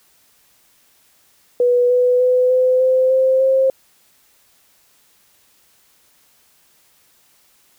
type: tone with pitch steps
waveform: sine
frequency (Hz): 489.8 / 496.4 / 503 / 509.7 / 516.5 / 523.4 / 530.4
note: B4 / B4 / B4 / C5 / C5 / C5 / C5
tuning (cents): -14 / +9 / +32 / -45 / -22 / 0 / +23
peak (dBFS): -11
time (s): 1.6-3.7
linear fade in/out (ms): 2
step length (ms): 300
effects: white hiss -56 dBFS RMS until 7.78 s